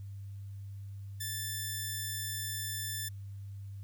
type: tone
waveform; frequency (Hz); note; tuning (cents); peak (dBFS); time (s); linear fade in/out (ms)
5% pulse; 1760; A6; 0; -25; 1.2-3.09; 10
effects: added 99 Hz sine -41 dBFS peak until 3.83 s + white hiss -70 dBFS RMS until 3.83 s